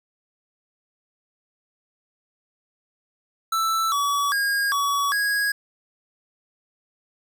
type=tone with pitch steps; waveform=square; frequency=1324 / 1138 / 1628 / 1131 / 1653 Hz; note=E6 / C#6 / G#6 / C#6 / G#6; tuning=+7 / +45 / -35 / +34 / -9 cents; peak=-21 dBFS; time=3.52-5.52 s; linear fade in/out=5 ms; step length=400 ms; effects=none